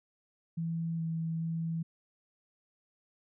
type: tone with pitch steps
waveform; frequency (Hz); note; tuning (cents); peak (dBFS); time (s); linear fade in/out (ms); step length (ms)
sine; 165.4 / 163.2 / 164.3; E3 / E3 / E3; +6 / -17 / -5; -31; 0.57-1.83; 10; 420
effects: none